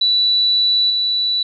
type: tone with level steps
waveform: sine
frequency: 3953 Hz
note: B7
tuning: 1 cent sharp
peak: -12 / -15 dBFS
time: 0.01-1.43 s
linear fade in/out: 5 ms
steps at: 0.9 s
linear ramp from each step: 2 ms
effects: none